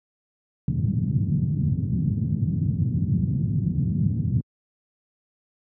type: band-pass noise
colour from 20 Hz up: pink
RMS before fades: -23 dBFS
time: 0.68-4.41 s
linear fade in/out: 2 ms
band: 100 to 180 Hz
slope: 24 dB/octave
effects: high-pass 60 Hz 12 dB/octave